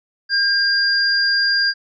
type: tone pair together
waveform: sine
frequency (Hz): 1605 / 4794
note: G6 / D8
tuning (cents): +40 / +35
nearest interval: octave + perfect fifth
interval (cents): 1895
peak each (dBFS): -17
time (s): 0.29-1.74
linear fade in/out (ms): 50
effects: none